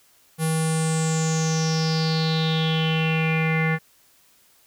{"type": "tone with low-pass filter sweep", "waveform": "square", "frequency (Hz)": 160, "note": "D#3", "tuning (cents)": 49, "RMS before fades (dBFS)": -22, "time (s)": [0.38, 3.79], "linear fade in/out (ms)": 50, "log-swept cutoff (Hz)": [11000, 1900], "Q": 7.4, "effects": ["white hiss -58 dBFS RMS until 4.66 s"]}